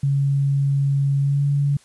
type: tone with pitch glide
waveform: sine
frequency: 139.3 to 142.14 Hz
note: C#3 to C#3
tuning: +9 to +44 cents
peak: -16 dBFS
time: 0.03-1.77 s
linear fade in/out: 5 ms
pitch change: +35 cents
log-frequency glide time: 1.2-1.44 s
effects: white hiss -54 dBFS RMS until 1.84 s + resampled to 24000 Hz